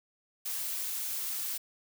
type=noise; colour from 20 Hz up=blue; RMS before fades=-35 dBFS; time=0.45-1.58 s; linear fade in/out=10 ms; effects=none